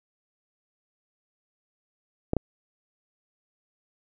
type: clicks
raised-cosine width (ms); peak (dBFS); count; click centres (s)
2; -10; 2; 2.334 / 2.367
effects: none